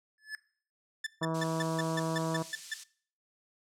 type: tone with exponential growth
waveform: square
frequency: 1726 Hz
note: A6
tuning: 34 cents flat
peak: -33 dBFS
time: 0.18-0.35 s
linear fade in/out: 1 ms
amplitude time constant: 36 ms
type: tone bursts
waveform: sawtooth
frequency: 1760 Hz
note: A6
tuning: in tune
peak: -28 dBFS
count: 10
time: 1.04-2.74 s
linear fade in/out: 5 ms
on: 26 ms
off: 160 ms
type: harmonic tone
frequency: 162.1 Hz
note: E3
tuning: 29 cents flat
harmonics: 1 / 2 / 3 / 4 / 5 / 6 / 7 / 8 / 9 / 10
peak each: -34 / -36 / -40 / -38 / -50 / -40 / -42 / -50 / -55 / -56 dBFS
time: 1.21-2.43 s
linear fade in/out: 10 ms
type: high-pass noise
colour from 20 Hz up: pink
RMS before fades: -44 dBFS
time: 1.34-2.84 s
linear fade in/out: 10 ms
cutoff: 5100 Hz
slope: 12 dB/octave
effects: noise-tail reverb RT60 0.5 s tail -19 dB re dry + low-pass 8000 Hz 12 dB/octave